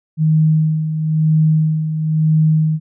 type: tone with tremolo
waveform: sine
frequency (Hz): 156.6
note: D#3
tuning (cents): +11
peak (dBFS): -9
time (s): 0.17-2.8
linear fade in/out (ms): 50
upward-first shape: sine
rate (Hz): 1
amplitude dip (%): 60
effects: none

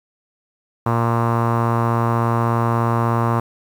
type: tone with low-pass filter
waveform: sawtooth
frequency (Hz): 116.54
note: A#2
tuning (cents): 0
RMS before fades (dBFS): -18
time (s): 0.86-3.4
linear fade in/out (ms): 5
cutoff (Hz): 1100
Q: 4
effects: 7-bit

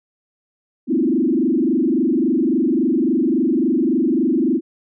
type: tone with frequency modulation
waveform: sine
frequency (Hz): 288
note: D4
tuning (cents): -34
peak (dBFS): -14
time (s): 0.87-4.61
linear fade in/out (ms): 50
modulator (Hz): 23.6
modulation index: 2.6
effects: none

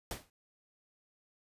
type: noise with exponential decay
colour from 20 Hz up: pink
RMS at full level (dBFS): -36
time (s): 0.11-0.3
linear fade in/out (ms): 1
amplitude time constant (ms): 40
effects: resampled to 32000 Hz

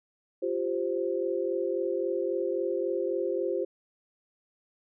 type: chord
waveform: sine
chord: F suspended second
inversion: none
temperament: just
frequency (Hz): 349.2 / 392.9 / 523.8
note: F4 / G4 / C5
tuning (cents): 0 / +4 / +2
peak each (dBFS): -31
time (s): 0.42-3.65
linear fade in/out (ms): 10
effects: none

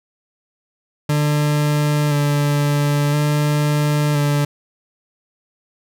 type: tone with vibrato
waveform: 40% pulse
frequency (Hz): 146.83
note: D3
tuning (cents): 0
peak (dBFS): -14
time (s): 1.09-4.45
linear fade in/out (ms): 5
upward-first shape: square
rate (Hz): 0.49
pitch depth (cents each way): 18
effects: none

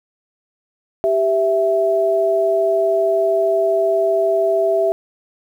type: tone pair together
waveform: sine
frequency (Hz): 392 / 659.3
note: G4 / E5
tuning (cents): 0 / 0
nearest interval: major sixth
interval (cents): 900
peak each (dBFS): -18 / -15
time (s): 1.04-4.92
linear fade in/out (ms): 0
effects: 8-bit

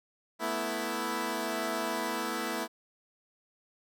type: chord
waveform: 10% pulse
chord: A suspended second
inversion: none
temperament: equal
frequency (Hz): 220 / 246.9 / 329.6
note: A3 / B3 / E4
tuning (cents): 0 / 0 / 0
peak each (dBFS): -28 / -28 / -26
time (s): 0.39-2.68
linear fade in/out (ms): 50
effects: none

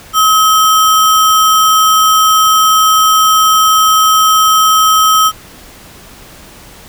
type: tone with sample-and-hold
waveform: sine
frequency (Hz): 1279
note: D#6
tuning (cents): +47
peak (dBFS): -5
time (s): 0.13-5.32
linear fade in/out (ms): 50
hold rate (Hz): 4410
effects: pink hiss -36 dBFS RMS until 6.88 s

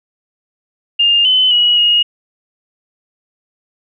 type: tone with pitch steps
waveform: sine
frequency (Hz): 2814 / 3034 / 2914 / 2873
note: F7 / F#7 / F#7 / F7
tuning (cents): +12 / +43 / -27 / +48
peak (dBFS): -8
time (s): 0.99-2.03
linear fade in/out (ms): 10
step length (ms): 260
effects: none

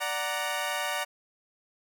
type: chord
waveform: 15% pulse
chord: D augmented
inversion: none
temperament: equal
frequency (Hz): 587.3 / 740 / 932.3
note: D5 / F#5 / A#5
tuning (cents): 0 / 0 / 0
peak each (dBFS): -27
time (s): 0-1.05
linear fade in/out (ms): 20
effects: none

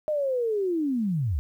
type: linear sweep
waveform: sine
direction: down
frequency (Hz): 621 to 62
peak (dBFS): -23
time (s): 0.08-1.39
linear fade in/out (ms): 0
effects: 10-bit

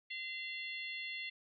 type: harmonic tone with a mistuned harmonic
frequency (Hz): 687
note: F5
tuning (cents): -29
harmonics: 3 / 4 / 5 / 6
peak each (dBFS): -43 / -45 / -48 / -51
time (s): 0.1-1.3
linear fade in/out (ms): 10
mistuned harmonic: 6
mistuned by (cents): +58
effects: none

